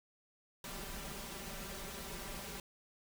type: noise with comb filter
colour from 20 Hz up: pink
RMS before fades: -45 dBFS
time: 0.64-2.6 s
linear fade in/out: 2 ms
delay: 5.1 ms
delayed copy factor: +0.9
effects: none